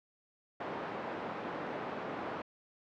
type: band-pass noise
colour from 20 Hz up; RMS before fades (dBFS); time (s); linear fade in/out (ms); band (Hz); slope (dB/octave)
white; -40; 0.6-2.42; 5; 190 to 940; 12
effects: low-pass 4000 Hz 12 dB/octave